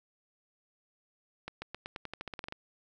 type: accelerating click train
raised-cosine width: 0.3 ms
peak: -23 dBFS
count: 14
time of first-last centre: 1.48-2.524 s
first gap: 140 ms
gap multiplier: 0.9
effects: none